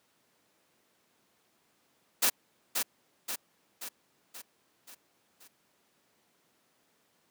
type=noise with echo; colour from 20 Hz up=white; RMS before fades=-25 dBFS; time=2.22-2.3 s; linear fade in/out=10 ms; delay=530 ms; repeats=6; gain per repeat=-5 dB; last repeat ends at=5.48 s; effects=pink hiss -70 dBFS RMS until 7.3 s + high-pass 200 Hz 12 dB/octave